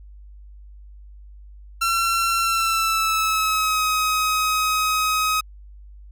sawtooth tone with pitch glide, 1356 to 1265.2 Hz, E6 to D#6, +49 to +29 cents, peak -15 dBFS, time 1.81-5.41 s, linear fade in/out 10 ms, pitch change -120 cents, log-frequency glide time 2.41-3.82 s, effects added 50 Hz sine -40 dBFS peak until 6.11 s

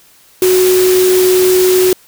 sine tone in noise, 369 Hz, F#4, 5 cents flat, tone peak -7 dBFS, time 0.42-1.93 s, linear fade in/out 2 ms, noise white, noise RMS -18 dBFS, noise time 0.42-1.93 s, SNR +8 dB, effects white hiss -46 dBFS RMS until 2.07 s

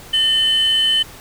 sine tone pair together, 1807 / 3039 Hz, A6 / F#7, +46 / +46 cents, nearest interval major sixth, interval 900 cents, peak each -23 / -11 dBFS, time 0.13-1.03 s, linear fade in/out 10 ms, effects tanh soft clip ceiling -11 dBFS + pink hiss -39 dBFS RMS until 1.2 s

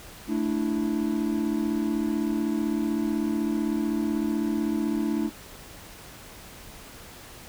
triangle chord, A suspended fourth, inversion none, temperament equal, 220 / 293.7 / 329.6 Hz, A3 / D4 / E4, 0 / 0 / 0 cents, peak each -26 / -26 / -27 dBFS, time 0.27-5.31 s, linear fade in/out 50 ms, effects pink hiss -45 dBFS RMS until 7.48 s

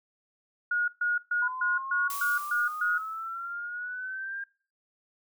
sine tone bursts, 1441 Hz, F#6, 46 cents flat, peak -24 dBFS, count 8, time 0.71-2.98 s, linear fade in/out 5 ms, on 170 ms, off 130 ms
sine exponential sweep, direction up, 1002 to 1611 Hz, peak -33 dBFS, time 1.42-4.44 s, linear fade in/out 5 ms
blue noise with exponential decay, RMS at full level -35 dBFS, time 2.1-3.53 s, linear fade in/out 1 ms, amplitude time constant 310 ms
effects noise-tail reverb RT60 0.4 s tail -22 dB re dry

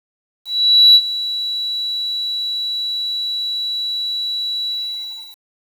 sine tone with ADSR envelope, 3927 Hz, B7, 11 cents flat, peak -3 dBFS, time 0.45-5.39 s, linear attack 500 ms, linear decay 55 ms, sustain -16 dB, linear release 700 ms, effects tanh soft clip ceiling 0 dBFS + 7-bit

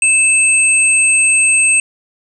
sine tone pair together, 2625 / 8382 Hz, E7 / C9, -8 / +2 cents, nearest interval octave + minor sixth, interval 2010 cents, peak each -11 dBFS, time 0.02-1.8 s, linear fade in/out 2 ms, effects none

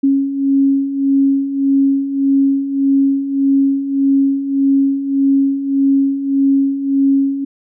sine beating tone pair, 273.2 / 274.9 Hz, C#4 / C#4, -25 / -14 cents, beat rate 1.7 Hz, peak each -18 / -12 dBFS, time 0.03-7.45 s, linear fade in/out 10 ms, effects none

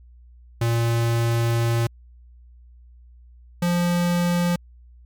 square tone pair in turn, 116.54 / 174.61 Hz, A#2 / F3, 0 / 0 cents, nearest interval perfect fifth, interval 700 cents, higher second, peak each -19 dBFS, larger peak neither, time 0.61-1.87 / 3.62-4.56 s, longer first, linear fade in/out 5 ms, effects added 60 Hz sine -45 dBFS peak until 5.05 s + MP3 96 kbps

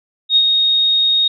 sine tone with ADSR envelope, 3729 Hz, A#7, in tune, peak -7 dBFS, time 0.29-1.28 s, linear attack 71 ms, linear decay 58 ms, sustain -4 dB, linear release 5 ms, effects none

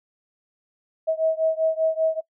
sine beating tone pair, 639 / 644.1 Hz, D#5 / E5, +46 / -40 cents, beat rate 5.1 Hz, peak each -22 / -23 dBFS, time 1.07-2.21 s, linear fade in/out 20 ms, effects noise-tail reverb RT60 0.1 s tail -21 dB re dry

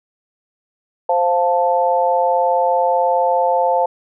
sine chord, F major, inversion second, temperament equal, 523.3 / 698.5 / 880 Hz, C5 / F5 / A5, 0 / 0 / 0 cents, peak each -17 / -18 / -17 dBFS, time 1.09-3.86 s, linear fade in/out 5 ms, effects none

